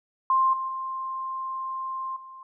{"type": "tone with level steps", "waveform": "sine", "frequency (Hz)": 1053, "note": "C6", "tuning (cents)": 11, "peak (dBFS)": [-18, -27, -29, -41], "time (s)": [0.3, 2.43], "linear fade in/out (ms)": 2, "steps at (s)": [0.53, 0.68, 2.16], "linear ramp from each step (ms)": 5, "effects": []}